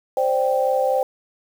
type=chord; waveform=sine; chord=C suspended second; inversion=none; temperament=equal; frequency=523.3 / 587.3 / 784 Hz; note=C5 / D5 / G5; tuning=0 / 0 / 0 cents; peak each=-19 / -24 / -22 dBFS; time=0.17-1.03 s; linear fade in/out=2 ms; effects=7-bit